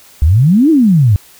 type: exponential two-way sweep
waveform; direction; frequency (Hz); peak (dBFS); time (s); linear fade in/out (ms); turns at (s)
sine; up then down; 68 to 334.6 to 94; -5; 0.22-1.16; 0; 0.7
effects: white hiss -42 dBFS RMS until 1.39 s